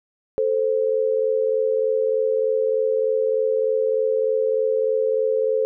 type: tone pair together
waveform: sine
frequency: 440 / 523.3 Hz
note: A4 / C5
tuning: 0 / 0 cents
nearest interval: minor third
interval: 300 cents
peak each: -20 / -21 dBFS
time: 0.38-5.65 s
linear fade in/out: 0 ms
effects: none